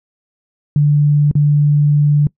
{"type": "tone with dropouts", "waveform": "sine", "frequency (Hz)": 146.83, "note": "D3", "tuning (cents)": 0, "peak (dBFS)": -8, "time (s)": [0.76, 2.27], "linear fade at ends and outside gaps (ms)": 2, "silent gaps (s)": [1.313, 1.353], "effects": ["noise-tail reverb RT60 0.1 s tail -23 dB re dry"]}